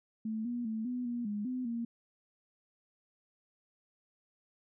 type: tone with pitch steps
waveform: sine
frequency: 219.6 / 241 / 220.7 / 248.1 / 239.6 / 207.1 / 253.5 / 233.3 Hz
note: A3 / B3 / A3 / B3 / A#3 / G#3 / B3 / A#3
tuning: -3 / -42 / +5 / +8 / +48 / -5 / +45 / +2 cents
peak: -33 dBFS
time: 0.25-1.85 s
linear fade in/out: 5 ms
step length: 200 ms
effects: none